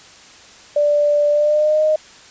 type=tone with pitch glide; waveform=sine; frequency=587.3 to 618.3 Hz; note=D5 to D#5; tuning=0 to -11 cents; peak=-12 dBFS; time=0.76-1.96 s; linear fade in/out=5 ms; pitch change=+89 cents; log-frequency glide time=1.3-1.83 s; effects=white hiss -43 dBFS RMS until 2.3 s + resampled to 16000 Hz